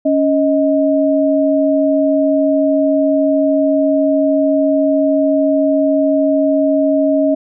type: tone pair together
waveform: sine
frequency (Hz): 279.3 / 627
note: C#4 / D#5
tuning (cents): +13 / +13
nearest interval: octave + major second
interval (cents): 1400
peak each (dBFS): -13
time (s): 0.05-7.35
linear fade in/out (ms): 10
effects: none